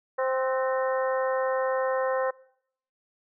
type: harmonic tone with a mistuned harmonic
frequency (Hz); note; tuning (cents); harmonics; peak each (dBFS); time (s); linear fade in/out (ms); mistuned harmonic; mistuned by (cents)
261.6; C4; 0; 2 / 3 / 4 / 5 / 6 / 7; -25 / -34 / -32 / -37 / -40 / -37; 0.18-2.31; 10; 6; -58
effects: noise-tail reverb RT60 0.7 s tail -23 dB re dry